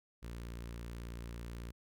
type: tone with notch filter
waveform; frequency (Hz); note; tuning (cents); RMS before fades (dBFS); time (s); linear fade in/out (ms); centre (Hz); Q
sawtooth; 58.27; A#1; 0; -45; 0.22-1.72; 20; 740; 1.8
effects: none